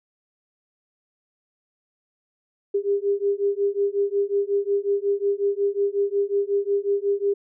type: beating tone pair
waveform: sine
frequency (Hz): 399.1 / 404.6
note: G4 / G#4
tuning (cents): +31 / -45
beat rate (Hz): 5.5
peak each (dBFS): -23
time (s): 2.74-7.34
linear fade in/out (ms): 10
effects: none

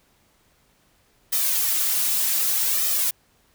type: noise with flanger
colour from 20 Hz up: blue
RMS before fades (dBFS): -22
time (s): 1.32-3.11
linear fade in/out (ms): 10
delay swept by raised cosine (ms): 1.6 to 4.2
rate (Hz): 0.65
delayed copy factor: +0.8
effects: pink hiss -62 dBFS RMS until 3.54 s

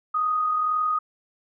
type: tone with amplitude modulation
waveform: sine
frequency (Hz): 1244.5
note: D#6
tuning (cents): 0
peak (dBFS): -19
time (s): 0.14-0.99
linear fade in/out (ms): 10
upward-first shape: sine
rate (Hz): 41.9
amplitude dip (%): 35
effects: none

